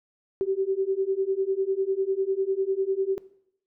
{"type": "beating tone pair", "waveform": "sine", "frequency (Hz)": [380.6, 390.6], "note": ["F#4", "G4"], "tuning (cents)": [49, -6], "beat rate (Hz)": 10, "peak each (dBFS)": -26, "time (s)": [0.41, 3.18], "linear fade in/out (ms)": 0, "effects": ["noise-tail reverb RT60 0.7 s tail -18 dB re dry"]}